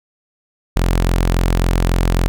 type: tone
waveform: sawtooth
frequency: 43.65 Hz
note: F1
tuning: in tune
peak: -9 dBFS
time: 0.76-2.28 s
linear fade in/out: 0 ms
effects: none